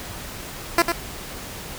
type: tone with echo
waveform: 10% pulse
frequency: 340 Hz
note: F4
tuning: 46 cents flat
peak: -5 dBFS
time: 0.78-0.82 s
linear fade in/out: 2 ms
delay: 100 ms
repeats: 1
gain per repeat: -6 dB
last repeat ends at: 0.92 s
effects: pink hiss -35 dBFS RMS until 1.78 s